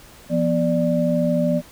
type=tone cluster; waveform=sine; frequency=171.4 / 244.6 / 590 Hz; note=F3 / B3 / D5; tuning=-32 / -16 / +8 cents; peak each=-21 dBFS; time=0.29-1.62 s; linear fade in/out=50 ms; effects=pink hiss -46 dBFS RMS until 1.71 s